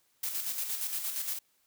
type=noise with tremolo; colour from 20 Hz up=blue; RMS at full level=-33 dBFS; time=0.23-1.39 s; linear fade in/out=5 ms; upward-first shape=square; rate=8.6 Hz; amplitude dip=45%; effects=white hiss -71 dBFS RMS until 1.66 s